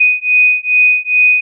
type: beating tone pair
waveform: sine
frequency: 2489 / 2491.4 Hz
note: D#7 / D#7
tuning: 0 / +2 cents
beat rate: 2.4 Hz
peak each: -11 dBFS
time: 0-1.41 s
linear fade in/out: 10 ms
effects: none